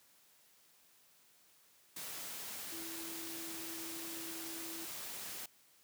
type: tone in noise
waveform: sine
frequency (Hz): 329.6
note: E4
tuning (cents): 0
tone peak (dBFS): -48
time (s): 2.72-4.85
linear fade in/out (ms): 5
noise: white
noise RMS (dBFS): -45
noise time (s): 1.96-5.46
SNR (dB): -6
effects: white hiss -67 dBFS RMS until 5.83 s + high-pass 100 Hz 12 dB/octave